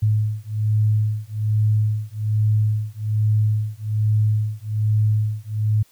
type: beating tone pair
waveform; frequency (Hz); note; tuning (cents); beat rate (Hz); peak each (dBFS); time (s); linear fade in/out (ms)
sine; 106.6 / 107.8; G#2 / A2; +46 / -35; 1.2; -20; 0.02-5.83; 10
effects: white hiss -57 dBFS RMS until 5.91 s